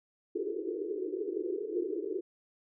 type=band-pass noise; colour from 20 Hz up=white; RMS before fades=-35 dBFS; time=0.35-2.21 s; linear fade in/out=10 ms; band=320 to 450 Hz; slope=96 dB/octave; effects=none